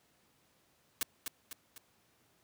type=noise with echo; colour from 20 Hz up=white; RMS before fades=-32 dBFS; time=1.01-1.03 s; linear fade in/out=2 ms; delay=250 ms; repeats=3; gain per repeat=-6 dB; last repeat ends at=1.78 s; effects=pink hiss -70 dBFS RMS until 2.43 s + high-pass 100 Hz 12 dB/octave